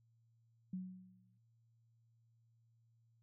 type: tone with exponential decay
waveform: sine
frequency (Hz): 185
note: F#3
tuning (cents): 0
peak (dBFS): -38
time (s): 0.73-1.38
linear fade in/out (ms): 5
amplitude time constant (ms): 140
effects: added 115 Hz sine -70 dBFS peak until 3.22 s